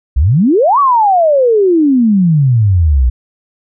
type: exponential two-way sweep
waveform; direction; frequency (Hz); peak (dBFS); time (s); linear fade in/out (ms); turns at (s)
sine; up then down; 58.27 to 1169 to 58.27; -6; 0.16-3.1; 10; 0.79
effects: none